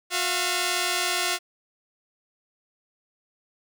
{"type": "tone pair together", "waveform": "5% pulse", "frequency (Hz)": [361.9, 683.2], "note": ["F#4", "F5"], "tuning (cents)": [-38, -38], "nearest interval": "major seventh", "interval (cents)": 1100, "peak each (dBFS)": -15, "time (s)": [0.1, 1.39], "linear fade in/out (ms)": 50, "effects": []}